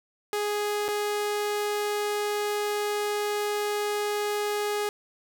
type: tone with dropouts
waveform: sawtooth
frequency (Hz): 415.3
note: G#4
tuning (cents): 0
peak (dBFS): -22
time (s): 0.33-4.89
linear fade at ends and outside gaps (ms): 1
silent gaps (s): 0.882-0.886
effects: none